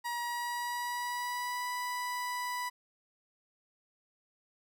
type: tone with pitch glide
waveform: 30% pulse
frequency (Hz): 955 to 987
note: A#5 to B5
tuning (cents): +42 to -1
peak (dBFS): -31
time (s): 0.04-2.7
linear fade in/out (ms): 20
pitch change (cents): +57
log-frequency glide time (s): 0.2-1.68
effects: none